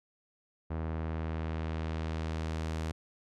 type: tone with low-pass filter sweep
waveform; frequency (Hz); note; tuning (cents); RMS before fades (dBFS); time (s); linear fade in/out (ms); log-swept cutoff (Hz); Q
sawtooth; 79.9; D#2; +47; -35; 0.7-2.92; 10; 1400 to 9000; 0.73
effects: none